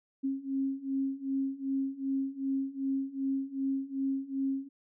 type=beating tone pair; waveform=sine; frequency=269 / 271.6 Hz; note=C4 / C#4; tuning=+48 / -35 cents; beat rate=2.6 Hz; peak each=-34 / -32 dBFS; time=0.23-4.69 s; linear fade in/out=20 ms; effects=none